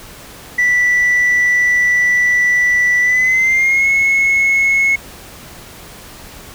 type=tone with pitch glide; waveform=sine; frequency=1967 to 2183 Hz; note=B6 to C#7; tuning=-7 to -27 cents; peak=-8 dBFS; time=0.58-4.96 s; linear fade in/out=10 ms; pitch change=+180 cents; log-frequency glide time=3.01-3.88 s; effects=tanh soft clip ceiling -8 dBFS + pink hiss -36 dBFS RMS until 6.54 s